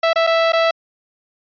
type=tone with dropouts; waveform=sawtooth; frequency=659.3 Hz; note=E5; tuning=in tune; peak=-9 dBFS; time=0.03-0.71 s; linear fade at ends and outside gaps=5 ms; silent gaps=0.132-0.158 / 0.268-0.272 / 0.522-0.532 s; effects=resampled to 11025 Hz